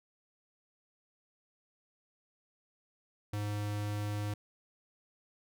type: tone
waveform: square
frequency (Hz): 103.9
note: G#2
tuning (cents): +1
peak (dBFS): -34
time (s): 3.33-4.34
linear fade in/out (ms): 5
effects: none